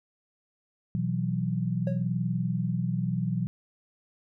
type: chord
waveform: sine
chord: B suspended fourth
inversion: none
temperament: just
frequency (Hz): 123.47 / 164.63 / 185.21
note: B2 / E3 / F#3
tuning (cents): 0 / -2 / +2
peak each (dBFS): -30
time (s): 0.95-3.47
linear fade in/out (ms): 0
type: tone with exponential decay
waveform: triangle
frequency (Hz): 549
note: C#5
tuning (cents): -17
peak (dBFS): -27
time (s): 1.87-2.08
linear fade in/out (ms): 2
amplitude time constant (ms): 45
effects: none